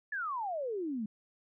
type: exponential sweep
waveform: sine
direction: down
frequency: 1760 to 203.5 Hz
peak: -33 dBFS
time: 0.12-1.06 s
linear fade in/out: 5 ms
effects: none